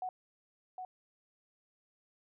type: tone with echo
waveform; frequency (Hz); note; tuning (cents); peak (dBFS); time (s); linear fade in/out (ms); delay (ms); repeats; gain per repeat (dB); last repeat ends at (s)
sine; 740; F#5; 0; -35; 0.02-0.09; 2; 760; 1; -5; 0.85
effects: none